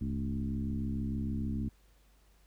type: tone with frequency modulation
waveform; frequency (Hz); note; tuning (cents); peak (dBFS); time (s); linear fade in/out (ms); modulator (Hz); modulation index
sine; 150.8; D3; +46; -31; 0.01-1.69; 5; 66.6; 1.8
effects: added 50 Hz sine -62 dBFS peak until 2.46 s + pink hiss -69 dBFS RMS until 2.46 s